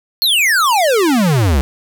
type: exponential sweep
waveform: square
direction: down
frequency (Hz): 4404 to 61.6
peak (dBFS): -11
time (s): 0.22-1.61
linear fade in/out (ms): 0
effects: 8-bit